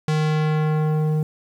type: tone with low-pass filter sweep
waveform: square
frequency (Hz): 154.4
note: D#3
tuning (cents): -13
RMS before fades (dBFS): -20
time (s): 0.08-1.23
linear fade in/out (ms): 2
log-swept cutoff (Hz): 7400 to 440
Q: 0.71
effects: 8-bit